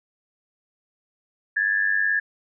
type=tone pair together; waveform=sine; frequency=1661.2 / 1760 Hz; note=G#6 / A6; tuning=0 / 0 cents; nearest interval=minor second; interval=100 cents; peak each=-22 dBFS; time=1.56-2.2 s; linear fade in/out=10 ms; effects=none